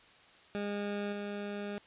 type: tone with level steps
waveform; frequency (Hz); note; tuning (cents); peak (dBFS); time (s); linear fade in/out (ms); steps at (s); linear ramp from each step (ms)
20% pulse; 204.2; G#3; -29; -29 / -32; 0.55-1.78; 0; 1.12; 10
effects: white hiss -59 dBFS RMS until 1.86 s + resampled to 8000 Hz